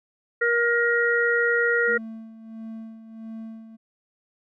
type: harmonic tone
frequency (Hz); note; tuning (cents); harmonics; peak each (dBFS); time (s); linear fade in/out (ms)
472.3; A#4; +23; 1 / 3 / 4; -23 / -23 / -23; 0.41-1.98; 10
type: tone with tremolo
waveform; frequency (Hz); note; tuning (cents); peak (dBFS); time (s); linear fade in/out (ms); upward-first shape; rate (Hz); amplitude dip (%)
triangle; 223.4; A3; +27; -31; 1.87-3.77; 20; sine; 1.5; 65
effects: none